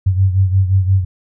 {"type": "beating tone pair", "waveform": "sine", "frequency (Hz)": [94.2, 99.9], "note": ["F#2", "G2"], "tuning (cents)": [32, 33], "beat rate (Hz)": 5.7, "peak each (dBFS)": [-11, -17], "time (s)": [0.06, 1.05], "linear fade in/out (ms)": 10, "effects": []}